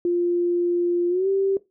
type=tone with pitch glide; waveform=sine; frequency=349.2 to 389.7 Hz; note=F4 to G4; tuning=0 to -10 cents; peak=-18 dBFS; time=0.05-1.57 s; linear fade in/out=2 ms; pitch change=+190 cents; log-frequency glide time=1.09-1.28 s; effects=noise-tail reverb RT60 0.2 s tail -18 dB re dry